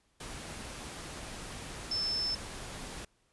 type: tone in noise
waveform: sine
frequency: 5274 Hz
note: E8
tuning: in tune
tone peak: -30 dBFS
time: 1.91-2.35 s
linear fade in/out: 5 ms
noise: pink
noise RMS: -43 dBFS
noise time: 0.2-3.05 s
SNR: +10 dB
effects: pink hiss -72 dBFS RMS until 3.32 s + resampled to 24000 Hz